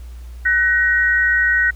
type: tone pair together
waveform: sine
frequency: 1500.9 / 1889 Hz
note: F#6 / A#6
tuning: +24 / +22 cents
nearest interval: major third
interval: 398 cents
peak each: -16 / -15 dBFS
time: 0.45-1.71 s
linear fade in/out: 10 ms
effects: added 60 Hz sine -31 dBFS peak until 1.75 s + pink hiss -51 dBFS RMS until 1.75 s